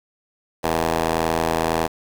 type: ring-modulated tone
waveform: 10% pulse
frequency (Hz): 81.8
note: E2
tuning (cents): -13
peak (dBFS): -8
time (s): 0.63-1.88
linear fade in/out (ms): 20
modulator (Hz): 558
effects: 8-bit